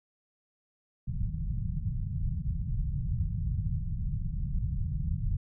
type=low-pass noise; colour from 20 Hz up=pink; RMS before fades=-31 dBFS; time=1.07-5.37 s; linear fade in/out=5 ms; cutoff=170 Hz; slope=48 dB/octave; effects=none